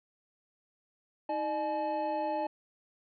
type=tone cluster; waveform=triangle; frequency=317 / 606 / 855 Hz; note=D#4 / D#5 / A5; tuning=+32 / -46 / -50 cents; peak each=-36 / -32 / -31 dBFS; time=1.29-2.47 s; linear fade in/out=5 ms; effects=resampled to 11025 Hz